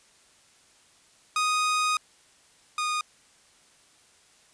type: tone pair in turn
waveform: sawtooth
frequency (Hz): 1244.5 / 1230.9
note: D#6 / D#6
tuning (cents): 0 / -19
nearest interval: unison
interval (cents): 19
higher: first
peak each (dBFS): -19 / -22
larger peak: first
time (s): 1.36-1.97 / 2.78-3.01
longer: first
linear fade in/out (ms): 2
effects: white hiss -59 dBFS RMS until 4.53 s + resampled to 22050 Hz